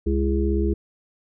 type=harmonic tone with a mistuned harmonic; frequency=68.8 Hz; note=C#2; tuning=12 cents flat; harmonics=1 / 3 / 5 / 6; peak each=-21 / -27 / -25 / -27 dBFS; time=0.06-0.74 s; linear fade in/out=10 ms; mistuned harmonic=5; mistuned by=-39 cents; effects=none